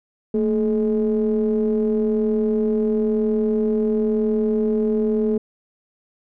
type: ring-modulated tone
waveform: triangle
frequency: 101.5 Hz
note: G#2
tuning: 39 cents flat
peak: -12 dBFS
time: 0.34-5.38 s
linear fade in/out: 5 ms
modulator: 325 Hz
effects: none